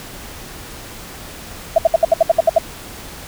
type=tone bursts; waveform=sine; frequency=659.3 Hz; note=E5; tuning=in tune; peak=-6 dBFS; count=10; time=1.76-2.584 s; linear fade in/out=5 ms; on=23 ms; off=66 ms; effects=pink hiss -34 dBFS RMS until 3.27 s